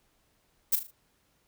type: noise with echo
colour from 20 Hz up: violet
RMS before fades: -23 dBFS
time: 0.72-0.76 s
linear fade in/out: 10 ms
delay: 38 ms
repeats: 4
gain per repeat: -8 dB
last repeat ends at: 0.912 s
effects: pink hiss -70 dBFS RMS until 1.47 s